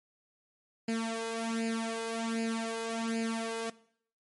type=tone with flanger; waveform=sawtooth; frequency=227 Hz; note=A#3; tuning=46 cents flat; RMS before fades=-33 dBFS; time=0.88-3.7 s; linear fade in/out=5 ms; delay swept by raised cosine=0.42 to 2.02 ms; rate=1.3 Hz; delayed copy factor=+0.8; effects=noise-tail reverb RT60 0.6 s tail -19 dB re dry + MP3 48 kbps